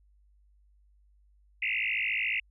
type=tone with frequency modulation; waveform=sine; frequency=2394 Hz; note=D7; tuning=33 cents sharp; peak=-27 dBFS; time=1.62-2.4 s; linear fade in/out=5 ms; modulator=54 Hz; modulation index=7.4; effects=added 50 Hz sine -60 dBFS peak until 2.5 s